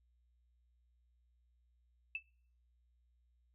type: tone with exponential decay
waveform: sine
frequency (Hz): 2637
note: E7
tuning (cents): 0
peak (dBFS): -33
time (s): 2.15-2.23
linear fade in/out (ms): 2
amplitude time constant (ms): 16
effects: noise-tail reverb RT60 0.6 s tail -26 dB re dry + added 60 Hz sine -70 dBFS peak until 3.54 s